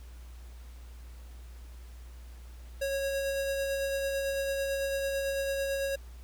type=tone with tremolo; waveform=square; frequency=549 Hz; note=C#5; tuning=17 cents flat; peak=-29 dBFS; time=2.81-5.96 s; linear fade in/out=10 ms; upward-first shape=sine; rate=9 Hz; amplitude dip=25%; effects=added 60 Hz sine -44 dBFS peak until 6.23 s + pink hiss -59 dBFS RMS until 6.23 s